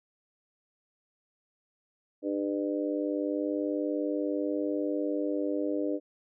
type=harmonic tone; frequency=100.1 Hz; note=G2; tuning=37 cents sharp; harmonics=3 / 4 / 5 / 6; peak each=-30 / -36 / -34 / -36 dBFS; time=2.22-6 s; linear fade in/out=50 ms; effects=none